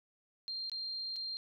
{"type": "tone with dropouts", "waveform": "sine", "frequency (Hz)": 4186, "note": "C8", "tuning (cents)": 0, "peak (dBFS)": -37, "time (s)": [0.48, 1.37], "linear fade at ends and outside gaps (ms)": 0, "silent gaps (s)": [[0.697, 0.717], [1.16, 1.164]], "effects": []}